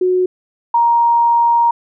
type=tone pair in turn; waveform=sine; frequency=366.4 / 938.3 Hz; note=F#4 / A#5; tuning=-17 / +11 cents; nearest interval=octave + major third; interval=1628 cents; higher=second; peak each=-11 / -9 dBFS; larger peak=second; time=0.01-0.26 / 0.74-1.71 s; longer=second; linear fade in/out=5 ms; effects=none

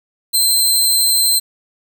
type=tone; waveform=15% pulse; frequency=4116 Hz; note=C8; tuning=29 cents flat; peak=-5 dBFS; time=0.33-1.4 s; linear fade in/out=20 ms; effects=7-bit

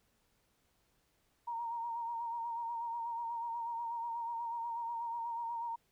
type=tone with vibrato; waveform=sine; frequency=932.3 Hz; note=A#5; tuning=in tune; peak=-36 dBFS; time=1.47-5.76 s; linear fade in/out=10 ms; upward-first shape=sine; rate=8.2 Hz; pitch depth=37 cents each way; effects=pink hiss -75 dBFS RMS until 5.91 s

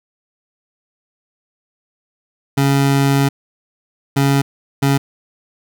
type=tone bursts at uneven times; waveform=25% pulse; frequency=138.59 Hz; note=C#3; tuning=in tune; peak=-8 dBFS; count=3; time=2.57-3.29 / 4.16-4.42 / 4.82-4.98 s; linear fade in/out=10 ms; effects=none

